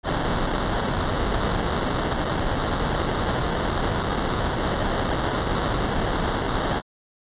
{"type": "noise with sample-and-hold", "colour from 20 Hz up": "pink", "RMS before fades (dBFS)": -24, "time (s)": [0.03, 6.82], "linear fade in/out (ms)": 50, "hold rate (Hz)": 2450, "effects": ["resampled to 8000 Hz"]}